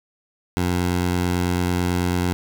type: tone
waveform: 15% pulse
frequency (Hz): 89.1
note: F2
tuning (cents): +35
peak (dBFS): -13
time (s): 0.57-2.33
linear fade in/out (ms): 0
effects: none